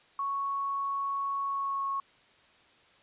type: tone with pitch glide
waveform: sine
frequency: 1108.7 to 1099.1 Hz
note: C#6 to C#6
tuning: 0 to -15 cents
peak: -29 dBFS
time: 0.19-2 s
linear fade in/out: 2 ms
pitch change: -15 cents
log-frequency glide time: 1.44-1.87 s
effects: white hiss -61 dBFS RMS until 3.02 s + resampled to 8000 Hz